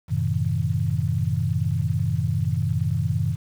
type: chord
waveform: sine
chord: F# diminished seventh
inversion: none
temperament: equal with one note detuned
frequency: 92.5 / 110 / 130.81 / 159.29 Hz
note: F#2 / A2 / C3 / Eb3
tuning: 0 / 0 / 0 / +41 cents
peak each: -26 dBFS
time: 0.08-3.37 s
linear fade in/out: 50 ms
effects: 8-bit